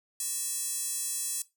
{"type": "tone with high-pass filter", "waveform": "square", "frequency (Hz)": 370, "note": "F#4", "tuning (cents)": 0, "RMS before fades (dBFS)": -33, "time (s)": [0.2, 1.42], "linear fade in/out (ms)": 2, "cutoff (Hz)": 8200, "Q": 2.1, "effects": ["noise-tail reverb RT60 0.2 s tail -18 dB re dry"]}